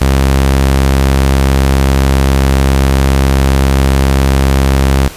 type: tone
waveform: sawtooth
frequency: 67.4 Hz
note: C#2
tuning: 48 cents flat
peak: -3 dBFS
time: 0.01-5.08 s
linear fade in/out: 5 ms
effects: pink hiss -30 dBFS RMS until 5.16 s + resampled to 32000 Hz